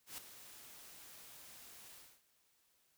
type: noise with ADSR envelope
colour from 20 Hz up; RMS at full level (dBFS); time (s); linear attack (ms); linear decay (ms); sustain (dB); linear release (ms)
white; -45; 0.06-2.22; 120; 4; -11; 280
effects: white hiss -75 dBFS RMS until 2.97 s